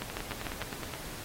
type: two click trains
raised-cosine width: 0.3 ms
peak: -18 / -21 dBFS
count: 5 / 9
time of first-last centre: 0.02-0.617 / 0.1-0.938 s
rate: 6.7 / 9.55 Hz
effects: pink hiss -43 dBFS RMS until 1.24 s + AAC 48 kbps